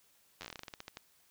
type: slowing click train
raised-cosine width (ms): 0.2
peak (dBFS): -26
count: 16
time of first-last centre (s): 0.41-0.971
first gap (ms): 10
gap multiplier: 1.17
effects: white hiss -68 dBFS RMS until 1.3 s